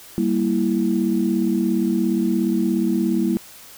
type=chord; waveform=sine; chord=E diminished; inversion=first; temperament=equal; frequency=196 / 233.1 / 329.6 Hz; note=G3 / Bb3 / E4; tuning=0 / 0 / 0 cents; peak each=-21 dBFS; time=0.18-3.37 s; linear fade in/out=0 ms; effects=tanh soft clip ceiling -7 dBFS + white hiss -43 dBFS RMS until 3.77 s